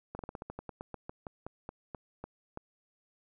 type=slowing click train; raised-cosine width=1 ms; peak=-26 dBFS; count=18; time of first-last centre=0.15-2.574 s; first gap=41 ms; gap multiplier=1.14; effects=none